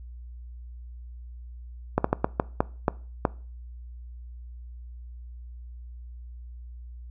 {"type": "slowing click train", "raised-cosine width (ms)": 1, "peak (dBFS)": -6, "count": 8, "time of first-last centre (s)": [1.98, 3.252], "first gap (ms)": 64, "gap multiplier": 1.34, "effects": ["noise-tail reverb RT60 0.4 s tail -21 dB re dry", "added 60 Hz sine -39 dBFS peak until 7.1 s"]}